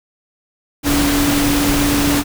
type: tone in noise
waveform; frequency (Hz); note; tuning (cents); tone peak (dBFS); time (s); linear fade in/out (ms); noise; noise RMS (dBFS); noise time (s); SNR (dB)
sine; 286.9; D4; -40; -15; 0.83-2.24; 50; pink; -18; 0.83-2.24; 0
effects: none